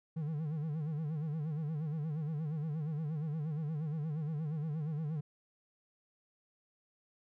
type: tone with vibrato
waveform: triangle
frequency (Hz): 154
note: D#3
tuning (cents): -17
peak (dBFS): -32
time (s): 0.16-5.21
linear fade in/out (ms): 10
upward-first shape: sine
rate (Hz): 8.5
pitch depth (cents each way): 110
effects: none